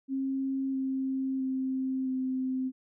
sine tone with pitch steps, 268.3 / 265.4 / 262.5 / 259.6 Hz, C4 / C4 / C4 / C4, +44 / +25 / +6 / -13 cents, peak -28 dBFS, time 0.08-2.72 s, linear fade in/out 50 ms, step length 660 ms, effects none

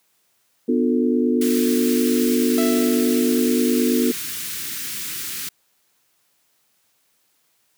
sine chord, B half-diminished seventh, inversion none, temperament just, 246.9 / 296.3 / 355.6 / 444.5 Hz, B3 / D4 / F4 / A4, 0 / +15 / +31 / +18 cents, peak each -18 / -24 / -23 / -24 dBFS, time 0.68-4.12 s, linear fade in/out 10 ms
white band-stop noise, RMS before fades -29 dBFS, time 1.41-5.49 s, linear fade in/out 5 ms, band 350 to 1400 Hz, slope 24 dB/octave
sawtooth tone with exponential decay, 662 Hz, E5, 7 cents sharp, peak -20 dBFS, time 2.58-4.01 s, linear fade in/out 0 ms, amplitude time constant 310 ms
effects white hiss -65 dBFS RMS until 7.77 s + high-pass 100 Hz 12 dB/octave

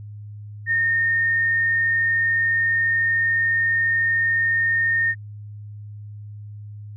sine tone, 1833 Hz, A#6, 30 cents flat, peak -17 dBFS, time 0.66-5.15 s, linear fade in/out 50 ms, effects added 104 Hz sine -34 dBFS peak until 6.96 s

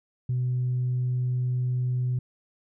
sine tone, 125.4 Hz, B2, 27 cents sharp, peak -22 dBFS, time 0.29-2.19 s, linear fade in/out 5 ms, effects tanh soft clip ceiling -20 dBFS

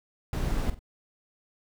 brown noise with echo, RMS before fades -28 dBFS, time 0.33-0.7 s, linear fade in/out 2 ms, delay 46 ms, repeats 2, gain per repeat -12 dB, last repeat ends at 0.792 s, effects none

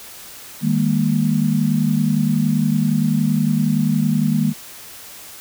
sine chord, D# suspended fourth, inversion none, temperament equal with one note detuned, 155.56 / 202.4 / 233.1 Hz, D#3 / G#3 / A#3, 0 / -44 / 0 cents, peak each -19 dBFS, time 0.61-4.54 s, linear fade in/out 50 ms, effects white hiss -38 dBFS RMS until 5.4 s

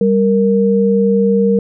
sine tone pair together, 197 / 465.2 Hz, G3 / A#4, +9 / -4 cents, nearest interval octave + minor third, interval 1487 cents, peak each -12 dBFS, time 0.01-1.59 s, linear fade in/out 2 ms, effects none

